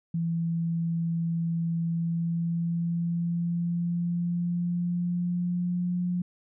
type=tone with pitch glide; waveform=sine; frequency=166.9 to 177.85 Hz; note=E3 to F3; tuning=+22 to +32 cents; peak=-25 dBFS; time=0.14-6.22 s; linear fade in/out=5 ms; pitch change=+110 cents; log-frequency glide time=1.84-5.98 s; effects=none